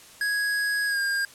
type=tone with pitch glide; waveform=square; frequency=1661 to 1610.9 Hz; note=G#6 to G6; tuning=0 to +47 cents; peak=-24 dBFS; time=0.21-1.25 s; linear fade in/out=2 ms; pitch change=-53 cents; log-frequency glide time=0.87-0.99 s; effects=white hiss -49 dBFS RMS until 1.34 s + low-pass 11000 Hz 12 dB/octave